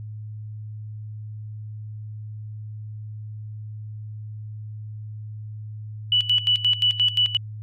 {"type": "tone with tremolo", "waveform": "sine", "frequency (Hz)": 2960, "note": "F#7", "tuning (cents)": 0, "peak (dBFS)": -15, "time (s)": [6.12, 7.37], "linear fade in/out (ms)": 2, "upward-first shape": "square", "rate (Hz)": 5.7, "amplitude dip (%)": 80, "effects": ["added 107 Hz sine -32 dBFS peak until 7.62 s", "MP3 64 kbps"]}